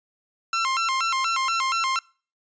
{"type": "tone with vibrato", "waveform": "sawtooth", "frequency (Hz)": 1194, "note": "D6", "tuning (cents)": 28, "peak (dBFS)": -18, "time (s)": [0.53, 1.99], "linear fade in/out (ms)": 2, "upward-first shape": "square", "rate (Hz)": 4.2, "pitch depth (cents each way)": 210, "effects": ["noise-tail reverb RT60 0.4 s tail -25 dB re dry", "resampled to 16000 Hz"]}